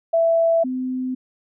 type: tone pair in turn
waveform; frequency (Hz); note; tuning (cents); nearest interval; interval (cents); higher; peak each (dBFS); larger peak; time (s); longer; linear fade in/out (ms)
sine; 663 / 256.1; E5 / C4; +10 / -37; octave + major third; 1647; first; -14 / -22; first; 0.13-0.64 / 0.64-1.15; neither; 10
effects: none